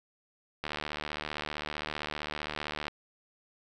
click train, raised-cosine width 0.3 ms, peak -18 dBFS, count 170, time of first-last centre 0.64-2.881 s, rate 75.4 Hz, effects none

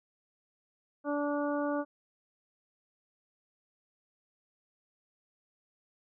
harmonic tone, 290.3 Hz, D4, 20 cents flat, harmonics 1 / 2 / 3 / 4 / 5, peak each -32 / -33 / -40 / -40 / -42 dBFS, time 1.04-1.85 s, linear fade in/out 50 ms, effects none

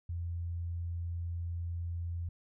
sine tone, 85.5 Hz, F2, 36 cents flat, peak -34 dBFS, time 0.09-2.29 s, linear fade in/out 5 ms, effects none

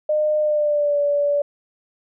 sine tone with pitch glide, 608 to 577.2 Hz, D#5 to D5, -40 to -30 cents, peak -16 dBFS, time 0.09-1.42 s, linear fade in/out 5 ms, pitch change -90 cents, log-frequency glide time 0.4-0.99 s, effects none

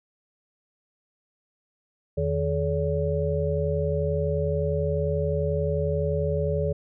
sine tone cluster, 83.5 / 154.9 / 426.9 / 569 Hz, E2 / D#3 / G#4 / C#5, +23 / -7 / +48 / +45 cents, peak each -28 dBFS, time 2.17-6.73 s, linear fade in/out 10 ms, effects none

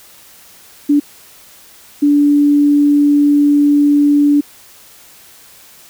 sine tone bursts at uneven times, 290 Hz, D4, 22 cents flat, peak -7 dBFS, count 2, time 0.89-1 / 2.02-4.41 s, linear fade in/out 10 ms, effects white hiss -42 dBFS RMS until 5.89 s

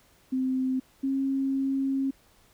sine tone pair in turn, 259.8 / 270.2 Hz, C4 / C#4, -12 / -44 cents, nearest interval minor second, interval 68 cents, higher second, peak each -24 dBFS, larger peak neither, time 0.32-0.8 / 1.03-2.11 s, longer second, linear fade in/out 10 ms, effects pink hiss -61 dBFS RMS until 2.53 s

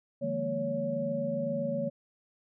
sine tone cluster, 150.3 / 172.5 / 204.3 / 232 / 561 Hz, D3 / F3 / G#3 / A#3 / C#5, +40 / -21 / -28 / -8 / +21 cents, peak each -39 / -40 / -40 / -35 / -31 dBFS, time 0.21-1.9 s, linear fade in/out 20 ms, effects none

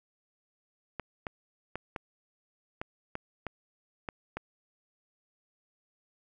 clicks, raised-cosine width 0.5 ms, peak -20 dBFS, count 9, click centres 0.997 / 1.268 / 1.756 / 1.962 / 2.815 / 3.154 / 3.467 / 4.088 / 4.37 s, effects none

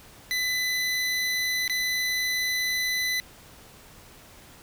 25% pulse tone with dropouts, 2004 Hz, B6, 25 cents sharp, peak -21 dBFS, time 0.31-3.2 s, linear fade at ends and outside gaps 0 ms, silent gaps 1.678-1.697 s, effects pink hiss -50 dBFS RMS until 4.62 s

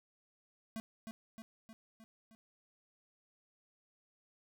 square tone with echo, 222.8 Hz, A3, 22 cents sharp, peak -40 dBFS, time 0.76-0.8 s, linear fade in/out 0 ms, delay 310 ms, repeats 5, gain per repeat -4 dB, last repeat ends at 2.35 s, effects none

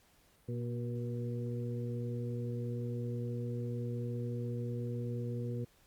harmonic tone with a mistuned harmonic, 119.9 Hz, A#2, 49 cents sharp, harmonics 1 / 2 / 3 / 4, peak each -36 / -42 / -46 / -44 dBFS, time 0.48-5.65 s, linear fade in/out 10 ms, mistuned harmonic 3, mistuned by +28 cents, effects pink hiss -67 dBFS RMS until 5.86 s + Opus 48 kbps

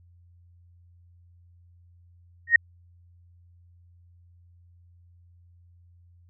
sine tone with exponential growth, 1864.7 Hz, A#6, in tune, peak -8 dBFS, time 2.47-2.56 s, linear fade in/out 5 ms, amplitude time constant 19 ms, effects added 87 Hz sine -53 dBFS peak until 6.29 s

